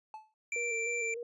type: tone with exponential decay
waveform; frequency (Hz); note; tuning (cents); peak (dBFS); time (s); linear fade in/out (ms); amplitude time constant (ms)
triangle; 868; A5; -24; -37; 0.14-0.34; 1; 42
type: tone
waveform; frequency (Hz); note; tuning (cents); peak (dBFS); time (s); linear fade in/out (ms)
square; 2349; D7; 0; -33; 0.52-1.14; 2
type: tone with vibrato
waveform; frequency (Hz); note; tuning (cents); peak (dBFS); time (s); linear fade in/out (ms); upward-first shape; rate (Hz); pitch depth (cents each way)
sine; 466.2; A#4; 0; -37; 0.56-1.23; 2; square; 3.3; 37
effects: resampled to 24000 Hz